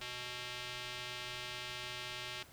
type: tone with band-pass filter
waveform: square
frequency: 123.47 Hz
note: B2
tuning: in tune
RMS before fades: -44 dBFS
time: 0.01-2.43 s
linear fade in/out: 5 ms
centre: 3200 Hz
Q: 1.5
effects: pink hiss -59 dBFS RMS until 2.52 s